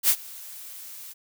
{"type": "noise with ADSR envelope", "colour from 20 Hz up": "blue", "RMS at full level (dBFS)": -17, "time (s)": [0.03, 1.14], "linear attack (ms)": 61, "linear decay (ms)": 64, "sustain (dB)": -24, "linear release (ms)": 24, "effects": []}